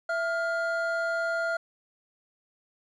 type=tone pair together; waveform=triangle; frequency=664.5 / 1408 Hz; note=E5 / F6; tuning=+14 / +14 cents; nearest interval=octave + minor second; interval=1300 cents; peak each=-27 dBFS; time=0.09-1.57 s; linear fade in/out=5 ms; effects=resampled to 22050 Hz + 10-bit